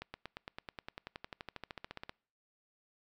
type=accelerating click train; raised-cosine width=0.3 ms; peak=-26 dBFS; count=25; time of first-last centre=0.02-2.094 s; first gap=120 ms; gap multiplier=0.97; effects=noise-tail reverb RT60 0.5 s tail -26 dB re dry